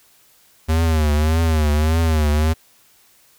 square tone with vibrato, 78.2 Hz, D#2, 9 cents sharp, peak -15 dBFS, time 0.68-2.54 s, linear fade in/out 20 ms, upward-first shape triangle, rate 1.7 Hz, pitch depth 110 cents each way, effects white hiss -54 dBFS RMS until 3.38 s

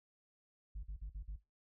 sine tone bursts, 49.99 Hz, G1, 35 cents sharp, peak -38 dBFS, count 5, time 0.75-1.361 s, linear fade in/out 10 ms, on 83 ms, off 49 ms, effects noise-tail reverb RT60 0.2 s tail -17 dB re dry + tanh soft clip ceiling -40 dBFS

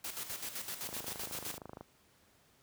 white noise with tremolo, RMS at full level -40 dBFS, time 0.04-1.58 s, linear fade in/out 5 ms, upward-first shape square, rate 7.8 Hz, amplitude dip 60%
click train, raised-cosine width 1 ms, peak -31 dBFS, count 25, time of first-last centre 0.89-1.81 s, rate 26.1 Hz
effects pink hiss -67 dBFS RMS until 2.62 s + high-pass 60 Hz 12 dB/octave

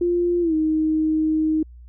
sine tone with pitch glide, 349.2 to 312.9 Hz, F4 to D#4, 0 to +10 cents, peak -17 dBFS, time 0.01-1.63 s, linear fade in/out 5 ms, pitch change -190 cents, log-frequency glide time 0.41-0.54 s, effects added 60 Hz sine -40 dBFS peak until 1.88 s

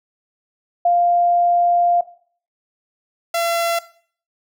sine / sawtooth tone pair in turn, 698.5 / 678.6 Hz, F5 / F5, 0 / -50 cents, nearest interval minor second, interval 50 cents, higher first, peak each -12 / -14 dBFS, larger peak first, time 0.85-2.01 / 3.34-3.79 s, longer first, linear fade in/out 5 ms, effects noise-tail reverb RT60 0.5 s tail -17 dB re dry

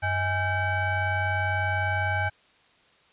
sine tone with frequency modulation, 825 Hz, G#5, 12 cents flat, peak -23 dBFS, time 0.02-2.3 s, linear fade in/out 20 ms, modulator 729 Hz, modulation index 1.6, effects white hiss -60 dBFS RMS until 3.12 s + resampled to 8000 Hz

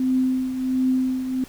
sine tone with tremolo, 258.2 Hz, C4, 23 cents flat, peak -16 dBFS, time 0-1.44 s, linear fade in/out 2 ms, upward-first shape triangle, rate 1.4 Hz, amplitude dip 65%, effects pink hiss -46 dBFS RMS until 1.48 s

